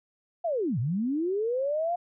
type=linear two-way sweep; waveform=sine; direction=down then up; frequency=714 to 106.7 to 714 Hz; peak=-25 dBFS; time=0.44-1.96 s; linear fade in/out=10 ms; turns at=0.79 s; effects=none